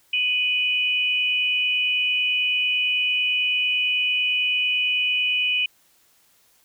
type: tone pair together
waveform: sine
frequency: 2489 / 2960 Hz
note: D#7 / F#7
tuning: 0 / 0 cents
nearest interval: minor third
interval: 300 cents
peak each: -21 / -23 dBFS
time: 0.13-5.66 s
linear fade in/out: 5 ms
effects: white hiss -60 dBFS RMS until 6.64 s